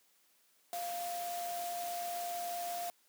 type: tone in noise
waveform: sine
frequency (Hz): 698.5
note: F5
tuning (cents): 0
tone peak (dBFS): -37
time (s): 0.73-2.9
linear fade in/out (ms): 0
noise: white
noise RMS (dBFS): -45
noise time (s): 0.73-2.9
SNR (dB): +5
effects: white hiss -70 dBFS RMS until 3.08 s + high-pass 200 Hz 12 dB/octave